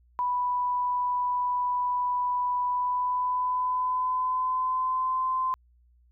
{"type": "tone with pitch glide", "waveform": "sine", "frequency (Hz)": [987.8, 1033.3], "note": ["B5", "C6"], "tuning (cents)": [0, -22], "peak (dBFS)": -24, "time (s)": [0.19, 5.54], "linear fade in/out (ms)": 0, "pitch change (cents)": 78, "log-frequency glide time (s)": [2.66, 5.26], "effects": ["added 60 Hz sine -58 dBFS peak until 6.11 s"]}